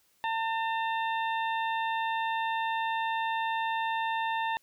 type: harmonic tone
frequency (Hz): 900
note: A5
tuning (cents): +39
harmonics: 1 / 2 / 3 / 4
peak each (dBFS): -29 / -35 / -39 / -41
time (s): 0.24-4.57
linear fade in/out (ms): 0
effects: white hiss -68 dBFS RMS until 4.62 s